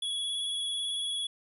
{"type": "tone with vibrato", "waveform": "square", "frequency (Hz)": 3370, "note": "G#7", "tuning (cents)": 25, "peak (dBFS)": -31, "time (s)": [0.02, 1.27], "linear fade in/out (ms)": 5, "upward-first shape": "sine", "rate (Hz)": 18, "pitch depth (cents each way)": 24, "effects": ["resampled to 32000 Hz"]}